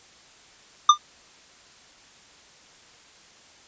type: tone with exponential decay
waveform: square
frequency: 1199 Hz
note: D6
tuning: 36 cents sharp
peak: -7 dBFS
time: 0.89-0.98 s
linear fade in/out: 5 ms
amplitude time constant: 19 ms
effects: white hiss -52 dBFS RMS until 3.67 s + resampled to 16000 Hz